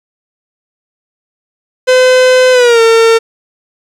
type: tone with pitch glide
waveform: 45% pulse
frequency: 510 to 454.4 Hz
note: C5 to A#4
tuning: -44 to -44 cents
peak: -4 dBFS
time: 1.87-3.19 s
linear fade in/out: 20 ms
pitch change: -200 cents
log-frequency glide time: 2.52-2.81 s
effects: low-pass 7000 Hz 12 dB/octave + 7-bit